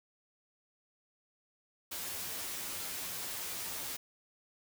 white noise with comb filter, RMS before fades -40 dBFS, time 1.91-3.97 s, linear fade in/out 10 ms, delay 11 ms, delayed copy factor +0.75, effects none

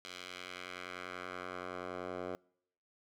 10% pulse tone with band-pass filter sweep, 90.5 Hz, F#2, 38 cents flat, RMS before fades -44 dBFS, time 0.05-2.35 s, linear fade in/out 0 ms, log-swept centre 3600 to 660 Hz, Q 1.1, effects noise-tail reverb RT60 0.7 s tail -26 dB re dry

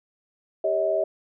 sine tone cluster, 393.8 / 558 / 637 Hz, G4 / C#5 / D#5, +8 / +11 / +41 cents, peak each -28 / -28 / -22 dBFS, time 0.64-1.04 s, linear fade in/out 5 ms, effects none

